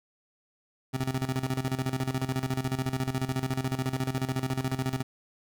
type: tone with tremolo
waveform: 25% pulse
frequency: 130.81 Hz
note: C3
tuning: in tune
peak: -22 dBFS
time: 0.93-5.03 s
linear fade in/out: 20 ms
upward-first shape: square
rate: 14 Hz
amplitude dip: 75%
effects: none